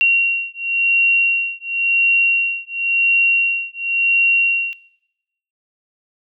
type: beating tone pair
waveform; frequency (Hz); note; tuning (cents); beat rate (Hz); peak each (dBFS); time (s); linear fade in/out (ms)
sine; 2748 / 2748.94; F7 / F7; -29 / -28; 0.94; -16; 0.01-4.73; 0
effects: noise-tail reverb RT60 0.9 s tail -20 dB re dry